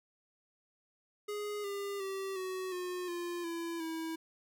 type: tone with pitch steps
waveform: square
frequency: 415.3 / 400.9 / 387 / 373.6 / 360.7 / 348.2 / 336.2 / 324.5 Hz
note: G#4 / G4 / G4 / F#4 / F#4 / F4 / E4 / E4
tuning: 0 / +39 / -22 / +17 / -44 / -5 / +34 / -27 cents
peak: -37 dBFS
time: 1.28-4.16 s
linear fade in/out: 10 ms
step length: 360 ms
effects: none